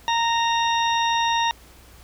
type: harmonic tone with a mistuned harmonic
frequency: 926 Hz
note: A#5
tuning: 12 cents flat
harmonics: 1 / 2 / 3 / 4 / 6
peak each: -20 / -28 / -30 / -27 / -35 dBFS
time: 0.08-1.51 s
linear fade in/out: 0 ms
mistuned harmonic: 6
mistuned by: +27 cents
effects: added 60 Hz sine -50 dBFS peak until 2.03 s + pink hiss -50 dBFS RMS until 2.03 s